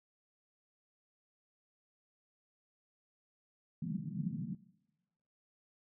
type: band-pass noise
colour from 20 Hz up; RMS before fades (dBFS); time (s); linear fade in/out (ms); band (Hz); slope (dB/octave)
white; -39; 3.82-4.55; 5; 140 to 220; 48
effects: noise-tail reverb RT60 1.0 s tail -20 dB re dry